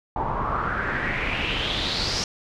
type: noise with low-pass filter sweep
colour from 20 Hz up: pink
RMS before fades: -26 dBFS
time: 0.16-2.24 s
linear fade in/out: 2 ms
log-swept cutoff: 870 to 5500 Hz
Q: 5.1
effects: none